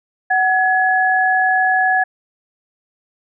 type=tone pair together; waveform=sine; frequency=748 / 1691.4 Hz; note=F#5 / G#6; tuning=+19 / +31 cents; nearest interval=octave + major second; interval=1412 cents; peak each=-15 dBFS; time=0.3-2.04 s; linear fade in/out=10 ms; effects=none